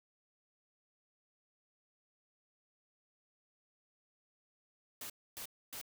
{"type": "noise bursts", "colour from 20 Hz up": "white", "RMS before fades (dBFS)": -45, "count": 3, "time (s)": [5.01, 5.814], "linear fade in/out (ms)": 2, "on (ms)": 88, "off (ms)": 270, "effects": []}